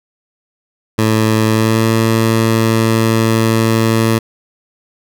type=tone with pitch glide; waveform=15% pulse; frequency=110 to 112.51 Hz; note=A2 to A2; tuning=0 to +39 cents; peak=-4 dBFS; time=0.98-4.19 s; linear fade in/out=10 ms; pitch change=+39 cents; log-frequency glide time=1.5-1.88 s; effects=none